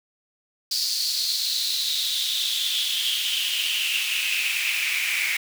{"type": "noise with high-pass filter sweep", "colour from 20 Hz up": "pink", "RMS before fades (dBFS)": -25, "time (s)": [0.71, 5.37], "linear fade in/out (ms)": 5, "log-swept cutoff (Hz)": [4700, 2200], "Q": 6.8, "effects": []}